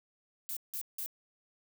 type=noise bursts; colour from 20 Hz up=violet; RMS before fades=-38 dBFS; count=3; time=0.49-1.061 s; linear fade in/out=0 ms; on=77 ms; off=170 ms; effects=none